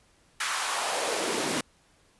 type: noise with high-pass filter sweep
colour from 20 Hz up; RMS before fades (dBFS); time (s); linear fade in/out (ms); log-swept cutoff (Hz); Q
pink; -29; 0.4-1.61; 5; 1500 to 230; 2
effects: pink hiss -63 dBFS RMS until 2.19 s + resampled to 24000 Hz